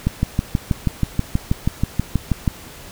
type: click train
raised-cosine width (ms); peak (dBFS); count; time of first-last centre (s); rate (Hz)
5; -4; 16; 0.07-2.478; 6.23
effects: pink hiss -39 dBFS RMS until 2.91 s